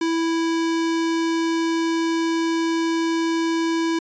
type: tone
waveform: square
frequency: 329.6 Hz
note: E4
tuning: in tune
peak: -20 dBFS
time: 0.01-3.99 s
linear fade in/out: 5 ms
effects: resampled to 16000 Hz